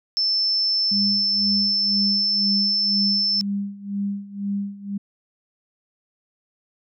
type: tone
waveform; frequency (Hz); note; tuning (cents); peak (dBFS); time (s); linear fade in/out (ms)
sine; 5300; E8; +9; -18; 0.17-3.41; 0
type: tone with tremolo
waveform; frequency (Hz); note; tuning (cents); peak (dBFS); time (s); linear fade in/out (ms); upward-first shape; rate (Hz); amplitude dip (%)
sine; 200.4; G3; +38; -21; 0.91-4.98; 10; sine; 2; 85
effects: none